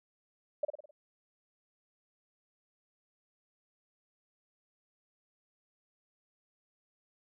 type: tone with echo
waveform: sine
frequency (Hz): 592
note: D5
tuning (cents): +14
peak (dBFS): -26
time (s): 0.63-0.65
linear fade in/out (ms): 5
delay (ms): 52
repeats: 5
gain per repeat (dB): -6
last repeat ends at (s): 0.91
effects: none